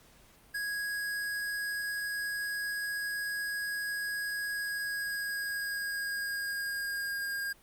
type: tone with pitch glide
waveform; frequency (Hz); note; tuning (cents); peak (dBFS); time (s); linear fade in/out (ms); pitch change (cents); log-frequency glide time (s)
square; 1656 to 1617.2; G#6 to G#6; -5 to -46; -33; 0.54-7.53; 10; -41; 4.47-7.37
effects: pink hiss -60 dBFS RMS until 7.62 s + Opus 48 kbps